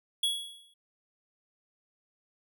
square tone with exponential decay, 3352 Hz, G#7, 15 cents sharp, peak -24 dBFS, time 0.23-0.74 s, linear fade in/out 5 ms, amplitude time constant 110 ms, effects none

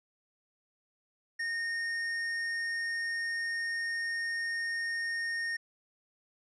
triangle tone with hard clipping, 1843 Hz, A#6, 20 cents flat, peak -33 dBFS, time 1.39-5.57 s, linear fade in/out 10 ms, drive 11 dB, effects resampled to 32000 Hz

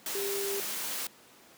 sine tone in noise, 397.8 Hz, G4, 25 cents sharp, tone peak -32 dBFS, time 0.15-0.6 s, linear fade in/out 2 ms, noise white, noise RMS -35 dBFS, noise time 0.06-1.07 s, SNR 0 dB, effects pink hiss -56 dBFS RMS until 1.57 s + high-pass 200 Hz 12 dB/octave

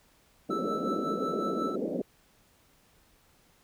pink band-pass noise, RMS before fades -32 dBFS, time 0.49-2.02 s, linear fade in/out 5 ms, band 190 to 580 Hz, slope 48 dB/octave
triangle tone with tremolo, 1318.5 Hz, E6, in tune, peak -29 dBFS, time 0.5-1.76 s, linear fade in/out 10 ms, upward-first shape sine, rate 5.5 Hz, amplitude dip 55%
effects pink hiss -64 dBFS RMS until 3.63 s

